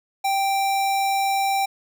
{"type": "tone", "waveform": "square", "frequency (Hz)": 784, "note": "G5", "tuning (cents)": 0, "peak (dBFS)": -20, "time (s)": [0.24, 1.66], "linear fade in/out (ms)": 10, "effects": []}